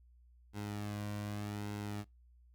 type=tone with flanger; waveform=sawtooth; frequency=103.6 Hz; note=G#2; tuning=4 cents flat; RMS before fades=-41 dBFS; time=0.53-2.05 s; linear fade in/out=50 ms; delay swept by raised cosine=1.7 to 2.37 ms; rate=0.83 Hz; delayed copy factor=-0.55; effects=noise-tail reverb RT60 0.2 s tail -24 dB re dry + added 60 Hz sine -60 dBFS peak until 2.54 s